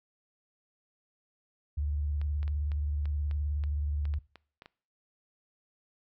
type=tone with vibrato; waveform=sine; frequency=73.42 Hz; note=D2; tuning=in tune; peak=-28 dBFS; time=1.77-4.19 s; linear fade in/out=10 ms; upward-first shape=square; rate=19 Hz; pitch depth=60 cents each way
type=clicks; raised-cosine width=0.3 ms; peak=-32 dBFS; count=12; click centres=2.215 / 2.43 / 2.479 / 2.718 / 3.056 / 3.312 / 3.638 / 4.054 / 4.139 / 4.357 / 4.621 / 4.659 s
effects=noise-tail reverb RT60 0.5 s tail -23 dB re dry